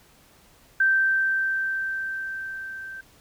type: tone with level ramp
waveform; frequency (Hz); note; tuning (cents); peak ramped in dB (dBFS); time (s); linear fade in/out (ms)
sine; 1561; G6; -8; -16 to -35; 0.8-3.01; 5
effects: pink hiss -56 dBFS RMS until 3.2 s